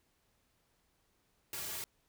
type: noise with comb filter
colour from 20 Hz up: white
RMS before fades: -41 dBFS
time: 1.53-1.84 s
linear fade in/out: 0 ms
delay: 3.9 ms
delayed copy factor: -0.7
effects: pink hiss -75 dBFS RMS until 2.08 s